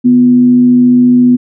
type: tone with frequency modulation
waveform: sine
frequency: 246.9 Hz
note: B3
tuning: in tune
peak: -3 dBFS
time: 0.04-1.37 s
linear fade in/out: 20 ms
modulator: 102 Hz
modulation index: 0.2
effects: none